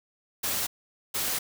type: noise bursts at uneven times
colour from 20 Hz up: white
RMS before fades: -29 dBFS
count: 2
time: 0.43-0.67 / 1.14-1.39 s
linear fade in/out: 10 ms
effects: none